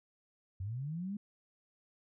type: linear sweep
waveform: sine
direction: up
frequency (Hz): 88.8 to 210.7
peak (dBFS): -36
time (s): 0.6-1.17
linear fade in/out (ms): 5
effects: none